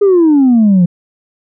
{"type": "exponential sweep", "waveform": "sine", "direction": "down", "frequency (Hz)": [416.2, 170], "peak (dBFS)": -3, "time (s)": [0.01, 0.86], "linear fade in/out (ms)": 10, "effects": ["tanh soft clip ceiling -3 dBFS"]}